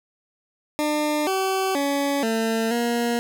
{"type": "tone with pitch steps", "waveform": "20% pulse", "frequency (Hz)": [300.3, 381.9, 281.7, 224.9, 236.8], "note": ["D4", "G4", "C#4", "A3", "A#3"], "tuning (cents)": [39, -45, 28, 38, 27], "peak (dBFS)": -16, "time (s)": [0.79, 3.19], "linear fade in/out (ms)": 0, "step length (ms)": 480, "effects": []}